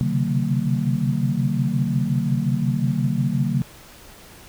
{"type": "tone cluster", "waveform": "sine", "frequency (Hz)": [131.4, 137, 150.8, 186.7, 227.7], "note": ["C3", "C#3", "D3", "F#3", "A#3"], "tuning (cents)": [8, -20, 46, 16, -40], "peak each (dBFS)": -25, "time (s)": [0.01, 3.62], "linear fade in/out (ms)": 0, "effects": ["pink hiss -45 dBFS RMS until 4.48 s"]}